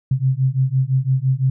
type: beating tone pair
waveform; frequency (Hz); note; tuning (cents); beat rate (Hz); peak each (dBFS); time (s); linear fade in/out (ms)
sine; 128.9 / 134.8; C3 / C#3; -26 / -48; 5.9; -18; 0.11-1.5; 5
effects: none